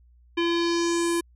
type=tone with low-pass filter sweep; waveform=square; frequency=340 Hz; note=F4; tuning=46 cents flat; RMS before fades=-24 dBFS; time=0.37-1.21 s; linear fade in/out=10 ms; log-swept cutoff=2900 to 11000 Hz; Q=2.9; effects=added 60 Hz sine -53 dBFS peak until 1.35 s